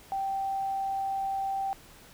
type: tone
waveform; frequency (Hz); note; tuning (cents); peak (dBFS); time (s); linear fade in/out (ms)
sine; 780; G5; -9; -28; 0.12-1.73; 0
effects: pink hiss -53 dBFS RMS until 2.13 s